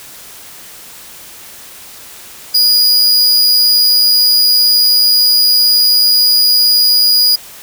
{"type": "tone with amplitude modulation", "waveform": "45% pulse", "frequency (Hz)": 4899, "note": "D#8", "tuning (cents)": -28, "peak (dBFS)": -5, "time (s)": [2.54, 7.36], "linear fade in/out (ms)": 10, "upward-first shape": "sine", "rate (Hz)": 119, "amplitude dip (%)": 25, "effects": ["white hiss -34 dBFS RMS until 7.62 s"]}